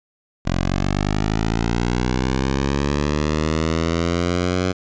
10% pulse linear sweep, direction up, 43.42 to 92.7 Hz, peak -10 dBFS, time 0.45-4.73 s, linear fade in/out 20 ms, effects resampled to 16000 Hz

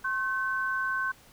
sine tone pair together, 1071 / 1530 Hz, C6 / G6, +40 / -42 cents, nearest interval tritone, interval 618 cents, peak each -32 / -28 dBFS, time 0.04-1.12 s, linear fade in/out 10 ms, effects pink hiss -56 dBFS RMS until 1.32 s

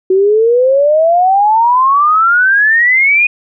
sine exponential sweep, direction up, 370 to 2489 Hz, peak -6 dBFS, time 0.1-3.27 s, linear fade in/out 5 ms, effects none

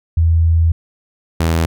sine / sawtooth tone pair in turn, 82.41 / 82.12 Hz, E2 / E2, 0 / -6 cents, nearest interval unison, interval 6 cents, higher first, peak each -9 dBFS, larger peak neither, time 0.17-0.72 / 1.4-1.66 s, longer first, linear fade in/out 5 ms, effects none

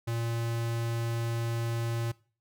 square tone, 116.1 Hz, A#2, 7 cents flat, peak -30 dBFS, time 0.07-2.12 s, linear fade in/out 10 ms, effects noise-tail reverb RT60 0.4 s tail -21 dB re dry

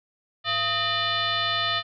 sine tone with frequency modulation, 2402 Hz, D7, 38 cents sharp, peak -22 dBFS, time 0.44-1.83 s, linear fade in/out 50 ms, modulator 573 Hz, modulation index 2.8, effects none

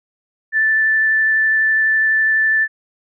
sine tone with vibrato, 1760 Hz, A6, in tune, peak -12 dBFS, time 0.52-2.68 s, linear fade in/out 50 ms, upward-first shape triangle, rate 12 Hz, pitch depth 9 cents each way, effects none

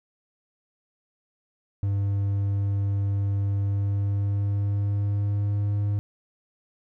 triangle tone with pitch glide, 99.8 to 102.37 Hz, G2 to G#2, +32 to -24 cents, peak -20 dBFS, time 1.83-5.99 s, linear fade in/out 0 ms, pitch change +44 cents, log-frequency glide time 3.65-5.79 s, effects none

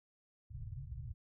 white low-pass noise, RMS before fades -45 dBFS, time 0.5-1.14 s, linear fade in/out 10 ms, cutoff 140 Hz, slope 96 dB/octave, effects none

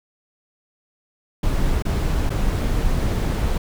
brown noise with dropouts, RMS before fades -20 dBFS, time 1.43-3.58 s, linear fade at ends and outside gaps 5 ms, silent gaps 1.824-1.851 / 2.295-2.302 s, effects none

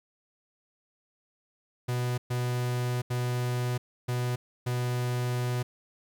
45% pulse tone bursts at uneven times, 123.47 Hz, B2, in tune, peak -27 dBFS, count 5, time 1.88-2.18 / 2.3-3.02 / 3.1-3.78 / 4.08-4.36 / 4.66-5.63 s, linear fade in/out 10 ms, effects 11-bit

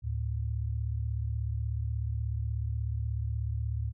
sine tone pair together, 73.51 / 110 Hz, D2 / A2, +2 / 0 cents, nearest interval perfect fifth, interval 698 cents, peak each -32 / -32 dBFS, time 0.02-3.93 s, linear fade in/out 50 ms, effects none

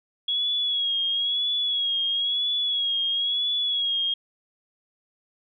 sine tone with vibrato, 3332 Hz, G#7, 5 cents sharp, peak -22 dBFS, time 0.28-4.14 s, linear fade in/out 5 ms, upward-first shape sine, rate 1 Hz, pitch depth 51 cents each way, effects none

